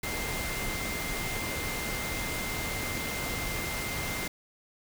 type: tone in noise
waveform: sine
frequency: 2093 Hz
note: C7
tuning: in tune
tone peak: -37 dBFS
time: 0.03-4.28 s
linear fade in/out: 5 ms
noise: pink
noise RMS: -34 dBFS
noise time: 0.03-4.28 s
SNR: -6 dB
effects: none